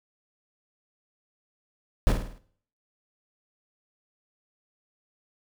brown noise with echo, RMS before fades -19 dBFS, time 2.07-2.12 s, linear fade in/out 0 ms, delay 52 ms, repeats 5, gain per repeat -6 dB, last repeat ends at 2.38 s, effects noise-tail reverb RT60 0.6 s tail -18 dB re dry

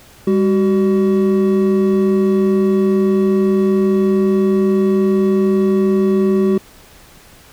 triangle tone pair together, 200.1 / 377.7 Hz, G3 / F#4, +36 / +36 cents, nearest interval major seventh, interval 1100 cents, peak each -12 dBFS, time 0.27-6.58 s, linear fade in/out 5 ms, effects pink hiss -44 dBFS RMS until 7.52 s

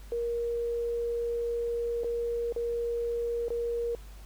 sine tone with dropouts, 470.7 Hz, A#4, 17 cents sharp, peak -28 dBFS, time 0.12-3.95 s, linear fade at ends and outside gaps 1 ms, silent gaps 2.035-2.044 / 2.524-2.562 / 3.483-3.504 s, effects added 50 Hz sine -44 dBFS peak until 4.25 s + pink hiss -56 dBFS RMS until 4.25 s

